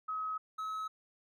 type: tone pair in turn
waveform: sine / triangle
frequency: 1275 / 1285.4 Hz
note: D#6 / E6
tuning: +42 / -44 cents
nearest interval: unison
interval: 14 cents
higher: second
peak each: -34 / -34 dBFS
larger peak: neither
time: 0.08-0.38 / 0.58-0.88 s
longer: neither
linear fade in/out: 10 ms
effects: none